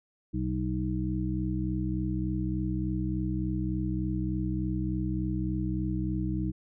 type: harmonic tone with a mistuned harmonic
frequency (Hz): 63.4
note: B1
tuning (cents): +46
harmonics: 1 / 2 / 3 / 5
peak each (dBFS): -33 / -33 / -33 / -33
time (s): 0.33-6.52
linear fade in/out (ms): 20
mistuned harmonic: 5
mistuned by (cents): -22
effects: none